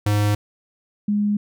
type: tone pair in turn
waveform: square / sine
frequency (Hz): 103.83 / 206.8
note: G#2 / G#3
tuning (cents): 0 / -7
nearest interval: octave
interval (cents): 1193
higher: second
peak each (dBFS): -17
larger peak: neither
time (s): 0.06-0.35 / 1.08-1.37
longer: neither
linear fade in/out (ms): 5
effects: none